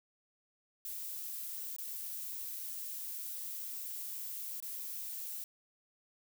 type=noise with dropouts; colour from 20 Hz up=violet; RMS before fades=-42 dBFS; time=0.85-5.44 s; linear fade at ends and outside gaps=1 ms; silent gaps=1.764-1.784 / 4.602-4.625 s; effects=none